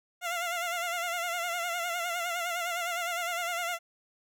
15% pulse tone with vibrato, 694 Hz, F5, 11 cents flat, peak -24 dBFS, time 0.21-3.79 s, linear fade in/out 50 ms, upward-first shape sine, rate 9.8 Hz, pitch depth 61 cents each way, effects none

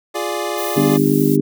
25% pulse chord, D diminished, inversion first, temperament equal, 349.2 / 415.3 / 587.3 Hz, F4 / Ab4 / D5, 0 / 0 / 0 cents, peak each -21 dBFS, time 0.14-0.98 s, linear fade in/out 20 ms
violet noise, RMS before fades -28 dBFS, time 0.57-1.37 s, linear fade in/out 20 ms
harmonic tone, 50.2 Hz, G1, 42 cents sharp, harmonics 3 / 4 / 5 / 6 / 7 / 8, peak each -19 / -23 / -17 / -17 / -28 / -18 dBFS, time 0.76-1.41 s, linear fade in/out 10 ms
effects none

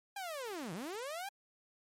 sawtooth linear two-way sweep, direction down then up, 819 to 150.3 to 819 Hz, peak -36 dBFS, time 0.16-1.29 s, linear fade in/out 5 ms, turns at 0.73 s, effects MP3 64 kbps

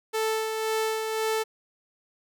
sawtooth tone with tremolo, 440 Hz, A4, in tune, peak -20 dBFS, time 0.13-1.44 s, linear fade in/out 20 ms, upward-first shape sine, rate 1.9 Hz, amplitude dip 40%, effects none

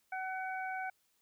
harmonic tone, 753 Hz, F#5, 30 cents sharp, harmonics 1 / 2 / 3, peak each -38 / -41 / -46 dBFS, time 0.12-0.9 s, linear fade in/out 5 ms, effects white hiss -75 dBFS RMS until 1.21 s

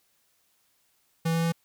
square tone with pitch steps, 164.4 / 165.54 / 166.69 Hz, E3 / E3 / E3, -4 / +8 / +20 cents, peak -24 dBFS, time 1.25-1.523 s, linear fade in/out 10 ms, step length 91 ms, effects white hiss -69 dBFS RMS until 1.64 s

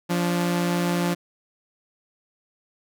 sawtooth tone pair together, 174.64 / 289 Hz, F3 / D4, 0 / -28 cents, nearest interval major sixth, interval 872 cents, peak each -18 / -25 dBFS, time 0.09-1.15 s, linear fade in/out 20 ms, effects none

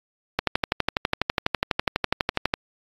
click train, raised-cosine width 0.3 ms, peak -4 dBFS, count 27, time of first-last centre 0.39-2.539 s, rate 12.1 Hz, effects AAC 32 kbps

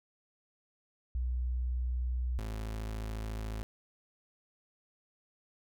sine / 35% pulse tone pair in turn, 61.74 / 54.07 Hz, B1 / A1, 0 / -30 cents, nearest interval major second, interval 230 cents, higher first, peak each -30 / -34 dBFS, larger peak first, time 1.15-2.39 / 2.39-3.63 s, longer neither, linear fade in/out 0 ms, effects none

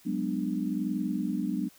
sine chord, G# half-diminished seventh, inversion third, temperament just, 186.89 / 207.7 / 249.2 / 299 Hz, F#3 / G#3 / B3 / D4, +18 / 0 / +16 / +31 cents, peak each -33 dBFS, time 0.05-1.69 s, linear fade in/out 20 ms, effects white hiss -58 dBFS RMS until 1.78 s

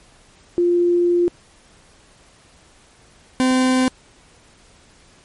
sine / 40% pulse tone pair in turn, 349.2 / 257.3 Hz, F4 / C4, 0 / -29 cents, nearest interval perfect fourth, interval 529 cents, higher first, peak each -13 / -13 dBFS, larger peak neither, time 0.58-1.28 / 3.4-3.88 s, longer first, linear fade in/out 0 ms, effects pink hiss -51 dBFS RMS until 5.24 s + MP3 48 kbps

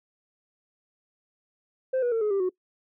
sine tone with pitch steps, 520 / 485.2 / 452.7 / 422.4 / 394.1 / 367.7 Hz, C5 / B4 / A4 / G#4 / G4 / F#4, -11 / -31 / +49 / +29 / +9 / -11 cents, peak -20 dBFS, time 1.93-2.494 s, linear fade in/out 10 ms, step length 94 ms, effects noise-tail reverb RT60 0.1 s tail -22 dB re dry + tanh soft clip ceiling -21 dBFS

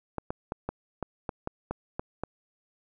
clicks, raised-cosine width 1 ms, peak -17 dBFS, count 10, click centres 0.183 / 0.305 / 0.521 / 0.69 / 1.027 / 1.292 / 1.474 / 1.71 / 1.995 / 2.236 s, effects none

